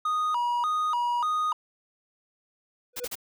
triangle tone with vibrato, 1092 Hz, C#6, 26 cents flat, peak -22 dBFS, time 0.05-1.53 s, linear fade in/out 5 ms, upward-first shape square, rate 1.7 Hz, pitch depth 220 cents each way
triangle tone with exponential growth, 492.1 Hz, B4, 6 cents flat, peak -25 dBFS, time 2.93-3.05 s, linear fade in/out 5 ms, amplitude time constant 26 ms
white noise bursts, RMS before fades -34 dBFS, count 3, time 2.96-3.155 s, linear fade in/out 10 ms, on 43 ms, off 33 ms
effects none

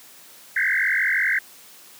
sine tone with frequency modulation, 1831 Hz, A#6, 32 cents flat, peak -18 dBFS, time 0.56-1.39 s, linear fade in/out 5 ms, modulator 45.7 Hz, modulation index 6.4, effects white hiss -47 dBFS RMS until 1.99 s + high-pass 150 Hz 12 dB/octave

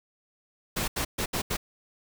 pink noise bursts at uneven times, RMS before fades -29 dBFS, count 5, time 0.76-0.88 / 0.96-1.05 / 1.18-1.26 / 1.33-1.42 / 1.5-1.57 s, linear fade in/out 10 ms, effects none

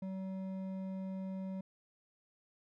sine tone with hard clipping, 190 Hz, F#3, 46 cents sharp, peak -40 dBFS, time 0.02-1.61 s, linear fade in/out 5 ms, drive 8 dB, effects none

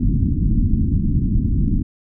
pink low-pass noise, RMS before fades -17 dBFS, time 0-1.83 s, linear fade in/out 10 ms, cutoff 280 Hz, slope 48 dB/octave, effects none

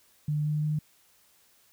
sine tone with pitch steps, 149.9 / 151.03 / 152.17 Hz, D3 / D3 / D#3, +36 / +49 / -38 cents, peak -25 dBFS, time 0.28-0.79 s, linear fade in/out 5 ms, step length 170 ms, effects white hiss -63 dBFS RMS until 1.72 s

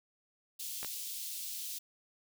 white high-pass noise, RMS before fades -41 dBFS, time 0.59-1.79 s, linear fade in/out 10 ms, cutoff 3100 Hz, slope 24 dB/octave
clicks, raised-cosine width 0.3 ms, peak -25 dBFS, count 2, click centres 0.83 / 0.847 s
effects none

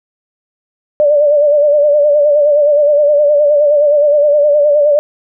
sine tone with vibrato, 587.3 Hz, D5, in tune, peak -6 dBFS, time 1-4.99 s, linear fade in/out 0 ms, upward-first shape sine, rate 9.6 Hz, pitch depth 53 cents each way, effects none

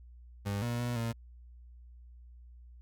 30% pulse tone with pitch steps, 100.8 / 119.3 / 121.1 / 115.6 Hz, G2 / A#2 / B2 / A#2, +49 / +41 / -34 / -14 cents, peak -29 dBFS, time 0.45-1.13 s, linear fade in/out 20 ms, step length 170 ms, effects added 60 Hz sine -50 dBFS peak until 2.81 s

